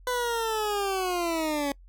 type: linear sweep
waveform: 20% pulse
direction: down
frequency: 502 to 277.2 Hz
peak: -21 dBFS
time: 0.07-1.72 s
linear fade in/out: 2 ms
effects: noise-tail reverb RT60 0.1 s tail -24 dB re dry + added 44 Hz sine -48 dBFS peak until 1.88 s